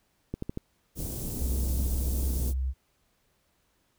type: clicks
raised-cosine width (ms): 3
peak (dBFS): -19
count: 4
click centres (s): 0.34 / 0.424 / 0.495 / 0.574
type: band-stop noise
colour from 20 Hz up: pink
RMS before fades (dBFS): -34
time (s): 0.95-2.54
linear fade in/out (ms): 50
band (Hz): 330 to 9200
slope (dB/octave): 12
type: tone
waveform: sine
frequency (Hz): 65.2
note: C2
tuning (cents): -5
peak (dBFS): -26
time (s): 1.38-2.74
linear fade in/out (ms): 50
effects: pink hiss -71 dBFS RMS until 3.98 s